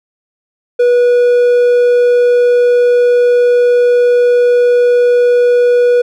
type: tone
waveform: triangle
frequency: 486.8 Hz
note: B4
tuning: 25 cents flat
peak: -4 dBFS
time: 0.79-6.02 s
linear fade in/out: 10 ms
effects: none